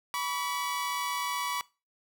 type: tone pair together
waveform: sawtooth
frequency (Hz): 980.7 / 1137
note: B5 / C#6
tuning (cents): -12 / +44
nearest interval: minor third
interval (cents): 256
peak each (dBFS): -30 / -29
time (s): 0.14-1.61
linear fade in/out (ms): 0
effects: noise-tail reverb RT60 0.3 s tail -21 dB re dry